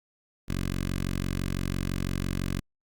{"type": "tone with notch filter", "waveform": "10% pulse", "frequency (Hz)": 45.96, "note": "F#1", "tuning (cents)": -11, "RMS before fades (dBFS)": -30, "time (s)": [0.48, 2.6], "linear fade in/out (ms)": 10, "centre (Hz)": 760, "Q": 0.97, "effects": ["Opus 48 kbps"]}